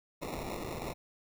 white noise with sample-and-hold, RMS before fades -39 dBFS, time 0.21-0.94 s, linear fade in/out 20 ms, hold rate 1575 Hz, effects none

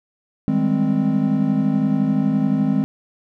triangle chord, Ab major seventh, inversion second, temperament equal with one note detuned, 157.83 / 196 / 207.7 / 261.6 Hz, Eb3 / G3 / Ab3 / C4, +25 / 0 / 0 / 0 cents, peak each -21 / -23 / -18 / -18 dBFS, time 0.48-2.84 s, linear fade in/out 0 ms, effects none

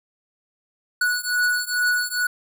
square beating tone pair, 1469 / 1471.3 Hz, F#6 / F#6, -13 / -10 cents, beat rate 2.3 Hz, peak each -23 / -24 dBFS, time 1.01-2.27 s, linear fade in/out 5 ms, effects none

